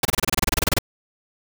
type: noise bursts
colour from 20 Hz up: pink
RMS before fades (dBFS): -18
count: 16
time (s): 0.03-0.787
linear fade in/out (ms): 5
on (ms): 22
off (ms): 27
effects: none